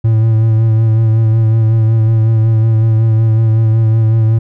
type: tone with vibrato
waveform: triangle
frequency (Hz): 111.5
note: A2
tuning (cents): +23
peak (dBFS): -5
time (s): 0.04-4.39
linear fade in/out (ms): 10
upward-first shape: sine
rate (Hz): 5.4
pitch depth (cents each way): 28
effects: none